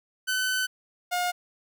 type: tone pair in turn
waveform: sawtooth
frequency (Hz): 1514 / 714.5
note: F#6 / F5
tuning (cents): +39 / +39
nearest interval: octave + minor second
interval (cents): 1300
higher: first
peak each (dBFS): -21 / -21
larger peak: neither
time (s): 0.27-0.67 / 1.11-1.32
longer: first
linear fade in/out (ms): 20
effects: none